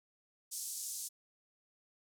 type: band-pass noise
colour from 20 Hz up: pink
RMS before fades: -42 dBFS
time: 0.51-1.09 s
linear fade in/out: 20 ms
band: 5900 to 12000 Hz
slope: 24 dB/octave
effects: none